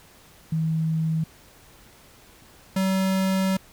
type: tone pair in turn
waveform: sine / square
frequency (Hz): 160.1 / 190.39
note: D#3 / F#3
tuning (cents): +50 / +50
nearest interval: minor third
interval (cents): 300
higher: second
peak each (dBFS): -21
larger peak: neither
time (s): 0.52-1.24 / 2.76-3.57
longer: second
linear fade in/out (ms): 5
effects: pink hiss -52 dBFS RMS until 3.72 s